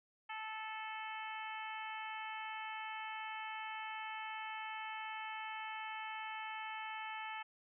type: harmonic tone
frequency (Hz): 437.3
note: A4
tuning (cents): -11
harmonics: 2 / 3 / 4 / 5 / 6 / 7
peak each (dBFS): -45 / -50 / -50 / -50 / -51 / -54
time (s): 0.29-7.43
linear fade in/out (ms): 10
effects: none